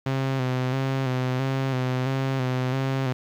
sawtooth tone with vibrato, 130.81 Hz, C3, in tune, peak -19 dBFS, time 0.06-3.13 s, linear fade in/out 5 ms, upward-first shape square, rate 1.5 Hz, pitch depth 39 cents each way, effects low-pass 4000 Hz 12 dB/octave + 9-bit

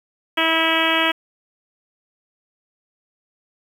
harmonic tone, 324.9 Hz, E4, 25 cents flat, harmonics 1 / 2 / 3 / 4 / 5 / 6 / 7 / 8 / 9 / 10, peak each -25 / -25 / -25 / -25 / -25 / -25 / -25 / -25 / -25 / -25 dBFS, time 0.37-1.12 s, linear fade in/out 10 ms, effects 7-bit

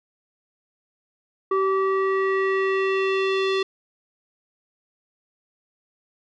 square tone with low-pass filter sweep, 385.3 Hz, G4, 30 cents flat, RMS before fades -22 dBFS, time 1.51-3.63 s, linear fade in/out 5 ms, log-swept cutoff 1200 to 3700 Hz, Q 2.4, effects none

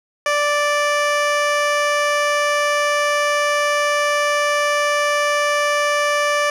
15% pulse tone with low-pass filter, 586 Hz, D5, 4 cents flat, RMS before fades -18 dBFS, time 0.26-6.5 s, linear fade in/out 2 ms, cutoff 9300 Hz, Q 0.53, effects none

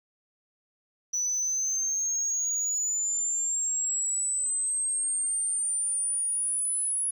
sine exponential sweep, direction up, 5920 to 10360 Hz, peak -24 dBFS, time 1.13-7.11 s, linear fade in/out 10 ms, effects tanh soft clip ceiling -23 dBFS + 10-bit

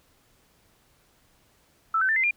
sine tone with pitch steps, 1318.5 / 1532.2 / 1780.4 / 2069 / 2404 Hz, E6 / G6 / A6 / C7 / D7, 0 / -40 / +20 / -20 / +40 cents, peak -20 dBFS, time 1.94-2.31 s, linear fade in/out 5 ms, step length 74 ms, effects pink hiss -63 dBFS RMS until 2.36 s

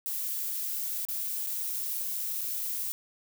violet noise with dropouts, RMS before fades -33 dBFS, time 0.06-2.92 s, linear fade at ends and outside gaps 0 ms, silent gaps 1.051-1.086 / 1.465-1.47 / 2.41-2.414 s, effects none

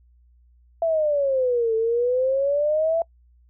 sine exponential two-way sweep, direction down then up, 672 to 441.9 to 672 Hz, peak -18 dBFS, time 0.82-3.02 s, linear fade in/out 2 ms, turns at 1.75 s, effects noise-tail reverb RT60 0.1 s tail -25 dB re dry + added 60 Hz sine -53 dBFS peak until 3.49 s

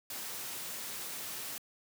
white noise, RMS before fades -41 dBFS, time 0.1-1.58 s, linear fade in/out 2 ms, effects high-pass 100 Hz 12 dB/octave

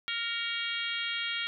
harmonic tone with a mistuned harmonic, 466.2 Hz, A#4, in tune, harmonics 3 / 4 / 5 / 6 / 7 / 8 / 9, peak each -38 / -40 / -37 / -39 / -35 / -44 / -46 dBFS, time 0.08-1.47 s, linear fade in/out 0 ms, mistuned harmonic 5, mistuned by -40 cents, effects none

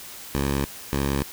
10% pulse tone pair in turn, 69.3 / 69.3 Hz, C#2 / C#2, 0 / 0 cents, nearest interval unison, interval 0 cents, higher neither, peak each -14 dBFS, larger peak neither, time 0.35-0.65 / 0.93-1.23 s, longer neither, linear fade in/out 0 ms, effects white hiss -40 dBFS RMS until 1.32 s

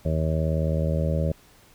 harmonic tone, 79.1 Hz, D#2, 29 cents sharp, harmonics 1 / 2 / 3 / 4 / 5 / 6 / 7 / 8, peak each -25 / -25 / -35 / -39 / -37 / -36 / -30 / -37 dBFS, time 0.05-1.32 s, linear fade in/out 5 ms, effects pink hiss -55 dBFS RMS until 1.74 s

